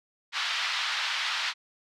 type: band-pass noise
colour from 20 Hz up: white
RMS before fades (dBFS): -30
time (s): 0.32-1.54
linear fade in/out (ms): 50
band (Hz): 980 to 4200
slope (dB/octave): 24
effects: none